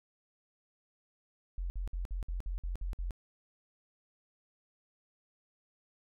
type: tone bursts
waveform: sine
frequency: 44.19 Hz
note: F1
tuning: 21 cents sharp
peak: -33 dBFS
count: 9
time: 1.58-3.108 s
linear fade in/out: 0 ms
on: 120 ms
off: 56 ms
effects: none